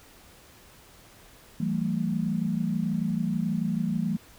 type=tone cluster; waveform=sine; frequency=166.7 / 193.4 / 225.1 Hz; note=E3 / G3 / A3; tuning=+20 / -23 / +40 cents; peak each=-29 dBFS; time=1.6-4.17 s; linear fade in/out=5 ms; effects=pink hiss -53 dBFS RMS until 4.38 s